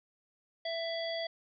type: harmonic tone with a mistuned harmonic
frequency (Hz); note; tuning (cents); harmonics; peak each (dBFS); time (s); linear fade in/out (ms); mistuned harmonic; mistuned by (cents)
663; E5; +10; 1 / 3 / 5 / 7; -35 / -42 / -41 / -43; 0.65-1.27; 5; 5; +22
effects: none